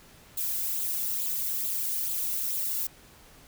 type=noise with flanger; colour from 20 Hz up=violet; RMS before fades=-30 dBFS; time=0.37-2.87 s; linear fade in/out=5 ms; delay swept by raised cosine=0.26 to 1.46 ms; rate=2.3 Hz; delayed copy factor=+0.55; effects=pink hiss -54 dBFS RMS until 3.47 s